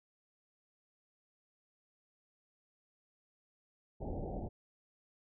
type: low-pass noise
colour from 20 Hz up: pink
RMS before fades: -40 dBFS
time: 4-4.49 s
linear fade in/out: 20 ms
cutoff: 820 Hz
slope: 96 dB/octave
effects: none